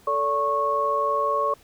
sine tone cluster, 442.3 / 574 / 1099 Hz, A4 / D5 / C#6, +9 / -40 / -15 cents, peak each -29 / -26 / -22 dBFS, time 0.07-1.54 s, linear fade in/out 5 ms, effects pink hiss -55 dBFS RMS until 1.63 s

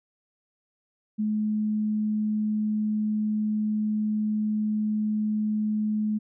sine tone, 213.3 Hz, G#3, 46 cents sharp, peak -23 dBFS, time 1.18-6.19 s, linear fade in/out 20 ms, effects none

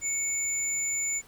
sine tone pair together, 2216 / 7040 Hz, C#7 / A8, -1 / 0 cents, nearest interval octave + minor sixth, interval 2001 cents, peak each -32 / -26 dBFS, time 0.01-1.22 s, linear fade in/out 50 ms, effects tanh soft clip ceiling -23 dBFS + pink hiss -55 dBFS RMS until 1.27 s

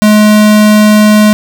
square tone, 211.8 Hz, G#3, 34 cents sharp, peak -3 dBFS, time 0.02-1.33 s, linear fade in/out 0 ms, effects none

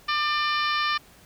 harmonic tone with a mistuned harmonic, 597 Hz, D5, 28 cents sharp, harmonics 2 / 3 / 4 / 5 / 6 / 7 / 8 / 9, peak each -25 / -29 / -31 / -33 / -35 / -36 / -37 / -38 dBFS, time 0.08-0.98 s, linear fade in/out 10 ms, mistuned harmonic 9, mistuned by +18 cents, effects pink hiss -53 dBFS RMS until 1.25 s

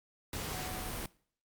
sine tone in noise, 740 Hz, F#5, in tune, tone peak -45 dBFS, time 0.54-0.9 s, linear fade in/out 2 ms, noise pink, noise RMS -39 dBFS, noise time 0.33-1.06 s, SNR -9 dB, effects noise-tail reverb RT60 0.5 s tail -21 dB re dry + Opus 48 kbps

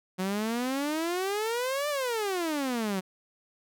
sawtooth exponential two-way sweep, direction up then down, 182.2 to 600 to 182.2 Hz, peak -24 dBFS, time 0.18-3.01 s, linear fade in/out 20 ms, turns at 1.89 s, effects none

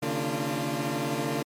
20% pulse tone cluster, 136.3 / 151.6 / 227.7 / 290.4 / 347.4 Hz, C#3 / D#3 / A#3 / D4 / F4, -29 / -45 / -40 / -19 / -9 cents, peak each -29 dBFS, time 0.02-1.43 s, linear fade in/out 10 ms, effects MP3 64 kbps

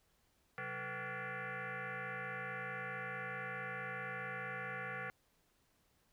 sine tone with frequency modulation, 130.81 Hz, C3, in tune, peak -40 dBFS, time 0.58-5.1 s, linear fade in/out 0 ms, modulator 317 Hz, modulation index 6.4, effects pink hiss -75 dBFS RMS until 6.12 s

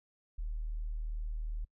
sine tone, 38.72 Hz, D#1, 8 cents flat, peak -34 dBFS, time 0.38-1.65 s, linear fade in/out 10 ms, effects noise-tail reverb RT60 0.1 s tail -26 dB re dry

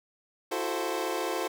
25% pulse chord, F# half-diminished seventh, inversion third, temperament equal with one note detuned, 336 / 370 / 440 / 523.3 Hz, E4 / F#4 / A4 / C5, +33 / 0 / 0 / 0 cents, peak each -31 dBFS, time 0.51-1.48 s, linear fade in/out 10 ms, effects none

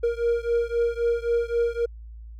triangle beating tone pair, 468.2 / 472 Hz, A#4 / A#4, +8 / +22 cents, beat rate 3.8 Hz, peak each -22 / -23 dBFS, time 0.03-1.86 s, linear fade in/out 10 ms, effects added 56 Hz sine -38 dBFS peak until 2.39 s

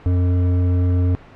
sine tone with hard clipping, 89.6 Hz, F2, 45 cents sharp, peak -16 dBFS, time 0.06-1.15 s, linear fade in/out 0 ms, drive 10 dB, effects pink hiss -43 dBFS RMS until 1.35 s + low-pass 2000 Hz 12 dB/octave

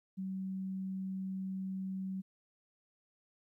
sine tone, 190 Hz, F#3, 46 cents sharp, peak -36 dBFS, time 0.17-2.22 s, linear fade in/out 20 ms, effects 13-bit

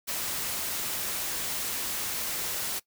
white noise, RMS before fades -32 dBFS, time 0.07-2.8 s, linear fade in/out 20 ms, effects noise-tail reverb RT60 0.1 s tail -20 dB re dry

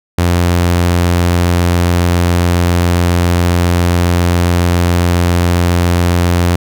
sawtooth tone, 87.31 Hz, F2, in tune, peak -5 dBFS, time 0.18-6.56 s, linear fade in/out 5 ms, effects none

